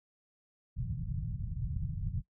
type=low-pass noise; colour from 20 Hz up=white; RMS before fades=-36 dBFS; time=0.76-2.22 s; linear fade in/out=20 ms; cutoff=160 Hz; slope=48 dB/octave; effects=noise-tail reverb RT60 0.1 s tail -20 dB re dry